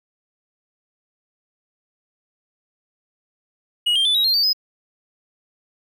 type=tone with pitch steps; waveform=triangle; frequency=2900 / 3181 / 3489 / 3827 / 4197 / 4603 / 5049 Hz; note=F#7 / G7 / A7 / A#7 / C8 / D8 / D#8; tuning=-35 / +25 / -15 / +45 / +5 / -36 / +25 cents; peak=-14 dBFS; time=3.86-4.532 s; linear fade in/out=10 ms; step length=96 ms; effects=none